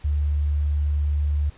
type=tone; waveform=sine; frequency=73.42 Hz; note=D2; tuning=in tune; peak=-19 dBFS; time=0.04-1.5 s; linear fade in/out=10 ms; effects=pink hiss -52 dBFS RMS until 1.57 s + resampled to 8000 Hz